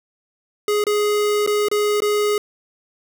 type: tone with dropouts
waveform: square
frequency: 417 Hz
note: G#4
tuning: 7 cents sharp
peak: -17 dBFS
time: 0.68-2.38 s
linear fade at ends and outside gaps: 2 ms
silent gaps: 0.84-0.867 / 1.464-1.474 / 1.685-1.714 / 2.004-2.02 s
effects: none